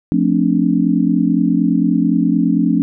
sine chord, D minor seventh, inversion first, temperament just, 176.2 / 220.2 / 264.3 / 293.7 Hz, F3 / A3 / C4 / D4, +16 / +2 / +18 / 0 cents, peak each -17 dBFS, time 0.12-2.82 s, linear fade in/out 0 ms, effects none

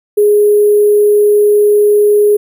sine tone with sample-and-hold, 415.3 Hz, G#4, in tune, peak -5 dBFS, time 0.17-2.37 s, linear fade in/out 10 ms, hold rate 11025 Hz, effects none

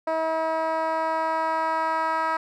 10% pulse tone with band-pass filter sweep, 321.2 Hz, E4, 45 cents flat, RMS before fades -25 dBFS, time 0.07-2.37 s, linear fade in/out 5 ms, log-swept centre 690 to 1100 Hz, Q 2.1, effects none

